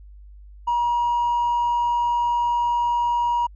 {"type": "tone with hard clipping", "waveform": "triangle", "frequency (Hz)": 955, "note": "A#5", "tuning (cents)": 42, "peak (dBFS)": -18, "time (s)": [0.67, 3.47], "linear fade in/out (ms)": 10, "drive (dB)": 2, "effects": ["added 50 Hz sine -41 dBFS peak until 3.55 s", "resampled to 16000 Hz"]}